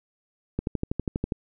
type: click train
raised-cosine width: 3 ms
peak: -13 dBFS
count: 10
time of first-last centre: 0.59-1.322 s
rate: 12.3 Hz
effects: none